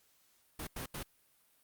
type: noise bursts at uneven times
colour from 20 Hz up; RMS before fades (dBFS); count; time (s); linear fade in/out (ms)
pink; -41; 3; 0.59-0.67 / 0.76-0.86 / 0.94-1.03; 5
effects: white hiss -70 dBFS RMS until 1.63 s + Opus 48 kbps